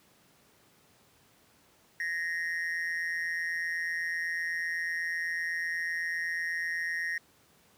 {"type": "tone with amplitude modulation", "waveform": "triangle", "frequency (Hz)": 1864.7, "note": "A#6", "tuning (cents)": 0, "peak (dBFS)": -25, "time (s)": [2, 7.18], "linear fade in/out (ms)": 2, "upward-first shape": "sine", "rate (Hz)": 168, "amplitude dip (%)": 80, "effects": ["pink hiss -63 dBFS RMS until 7.77 s", "high-pass 100 Hz 12 dB/octave"]}